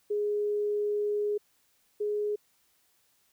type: tone pair in turn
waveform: sine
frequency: 415.3 / 417.2 Hz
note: G#4 / G#4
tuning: 0 / +8 cents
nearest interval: unison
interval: 8 cents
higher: second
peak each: -26 / -27 dBFS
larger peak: first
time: 0.1-1.38 / 2-2.36 s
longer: first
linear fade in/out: 10 ms
effects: white hiss -69 dBFS RMS until 3.32 s